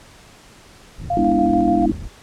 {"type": "low-pass noise", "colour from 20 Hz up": "white", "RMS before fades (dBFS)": -31, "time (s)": [0.98, 2.08], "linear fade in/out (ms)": 10, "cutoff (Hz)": 110, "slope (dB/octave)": 12}
{"type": "tone with tremolo", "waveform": "sine", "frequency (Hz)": 698.5, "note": "F5", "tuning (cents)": 0, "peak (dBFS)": -17, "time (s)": [1.1, 1.86], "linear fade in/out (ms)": 5, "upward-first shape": "square", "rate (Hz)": 6.9, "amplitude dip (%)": 30}
{"type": "chord", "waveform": "sine", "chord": "E dominant seventh", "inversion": "first", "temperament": "just", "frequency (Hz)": [206, 247.2, 296.7, 329.6], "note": ["G#3", "B3", "D4", "E4"], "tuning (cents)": [-14, 2, 18, 0], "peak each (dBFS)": [-22, -22, -20, -19], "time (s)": [1.17, 1.92], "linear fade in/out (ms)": 2}
{"effects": ["pink hiss -46 dBFS RMS until 2.22 s", "low-pass 9000 Hz 12 dB/octave"]}